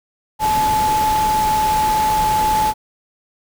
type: tone in noise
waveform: sine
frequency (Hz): 862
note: A5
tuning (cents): -36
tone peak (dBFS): -14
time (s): 0.39-2.74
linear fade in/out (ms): 50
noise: pink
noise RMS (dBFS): -25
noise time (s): 0.39-2.74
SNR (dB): +8
effects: none